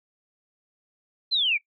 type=linear sweep; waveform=sine; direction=down; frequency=4186 to 2210 Hz; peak=-20 dBFS; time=1.31-1.58 s; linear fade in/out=20 ms; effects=noise-tail reverb RT60 0.1 s tail -20 dB re dry